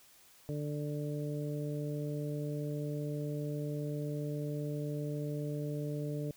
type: harmonic tone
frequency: 147.5 Hz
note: D3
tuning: 8 cents sharp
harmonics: 1 / 2 / 3 / 4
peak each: -36 / -41 / -42 / -45 dBFS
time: 0.49-6.31 s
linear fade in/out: 0 ms
effects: white hiss -61 dBFS RMS until 6.36 s